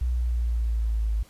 sine exponential sweep, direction down, 61.74 to 53 Hz, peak -22 dBFS, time 0.01-1.23 s, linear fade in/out 5 ms, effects pink hiss -55 dBFS RMS until 1.29 s + resampled to 32000 Hz

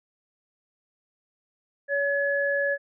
sine tone pair together, 564.4 / 1700 Hz, C#5 / G#6, +31 / +40 cents, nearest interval octave + perfect fifth, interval 1909 cents, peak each -25 dBFS, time 1.88-2.78 s, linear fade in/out 50 ms, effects none

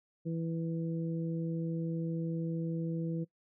harmonic tone, 164.81 Hz, E3, in tune, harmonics 1 / 2 / 3, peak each -33 / -39 / -43 dBFS, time 0.25-3.25 s, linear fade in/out 20 ms, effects noise-tail reverb RT60 0.1 s tail -21 dB re dry

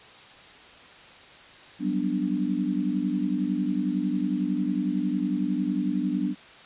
sine chord, G major seventh, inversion third, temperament equal, 185 / 196 / 246.9 / 293.7 Hz, F#3 / G3 / B3 / D4, 0 / 0 / 0 / 0 cents, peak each -30 / -30 / -29 / -28 dBFS, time 1.79-6.35 s, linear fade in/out 50 ms, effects white hiss -48 dBFS RMS until 6.65 s + resampled to 8000 Hz

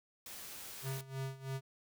white noise, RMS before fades -48 dBFS, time 0.26-1.01 s, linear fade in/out 2 ms
square tone with tremolo, 134 Hz, C3, 42 cents sharp, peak -37 dBFS, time 0.82-1.61 s, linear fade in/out 50 ms, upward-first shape sine, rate 3.1 Hz, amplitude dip 85%
effects none

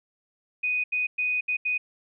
sine tone bursts at uneven times, 2489 Hz, D#7, in tune, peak -23 dBFS, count 5, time 0.63-0.84 / 0.92-1.07 / 1.18-1.41 / 1.48-1.57 / 1.65-1.78 s, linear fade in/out 10 ms, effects none

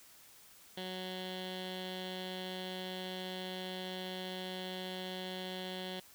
15% pulse tone with low-pass filter, 185 Hz, F#3, in tune, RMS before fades -42 dBFS, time 0.77-6 s, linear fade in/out 5 ms, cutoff 3600 Hz, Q 8.5, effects white hiss -59 dBFS RMS until 6.14 s

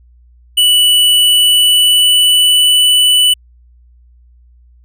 square tone with pitch glide, 2960 to 2977 Hz, F#7 to F#7, 0 to +10 cents, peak -7 dBFS, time 0.57-3.34 s, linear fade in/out 10 ms, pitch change +10 cents, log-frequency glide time 1.05-2.85 s, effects added 60 Hz sine -42 dBFS peak until 4.84 s

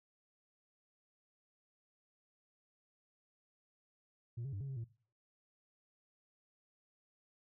sine tone with pitch steps, 118 / 137.4 / 98.6 / 137.7 / 134.1 / 114.4 Hz, A#2 / C#3 / G2 / C#3 / C3 / A#2, +22 / -15 / +11 / -11 / +43 / -32 cents, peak -37 dBFS, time 4.37-4.844 s, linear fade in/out 10 ms, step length 79 ms, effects noise-tail reverb RT60 0.4 s tail -19 dB re dry + tanh soft clip ceiling -38 dBFS

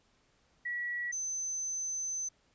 sine tone pair in turn, 1933 / 6137 Hz, B6 / G8, -38 / -38 cents, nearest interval octave + minor sixth, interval 2000 cents, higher second, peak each -33 / -33 dBFS, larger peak neither, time 0.65-1.12 / 1.12-2.29 s, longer second, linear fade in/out 10 ms, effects pink hiss -70 dBFS RMS until 2.54 s + resampled to 16000 Hz

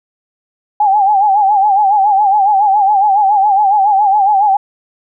sine tone with vibrato, 809 Hz, G#5, 46 cents flat, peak -7 dBFS, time 0.8-4.57 s, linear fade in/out 5 ms, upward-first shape sine, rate 7.2 Hz, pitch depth 97 cents each way, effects none

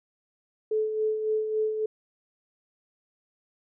sine tone with tremolo, 433.2 Hz, A4, 27 cents flat, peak -22 dBFS, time 0.71-1.86 s, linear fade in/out 5 ms, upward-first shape sine, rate 3.6 Hz, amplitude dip 50%, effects none

